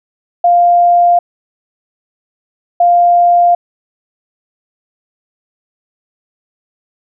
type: tone pair in turn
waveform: sine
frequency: 699 / 699 Hz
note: F5 / F5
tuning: +1 / +1 cents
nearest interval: unison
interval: 0 cents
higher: neither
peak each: -5 dBFS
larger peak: neither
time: 0.44-1.19 / 2.8-3.55 s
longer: neither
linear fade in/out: 5 ms
effects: none